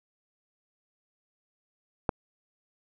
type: click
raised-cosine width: 1 ms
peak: -10 dBFS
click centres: 2.092 s
effects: none